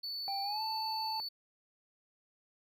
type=tone; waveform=triangle; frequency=4475 Hz; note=C#8; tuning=16 cents sharp; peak=-36 dBFS; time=0.03-1.29 s; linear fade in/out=10 ms
type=tone with pitch glide; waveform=triangle; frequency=790 to 881.6 Hz; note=G5 to A5; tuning=+13 to +3 cents; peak=-34 dBFS; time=0.28-1.2 s; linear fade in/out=0 ms; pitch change=+190 cents; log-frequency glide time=0.43-0.62 s
effects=none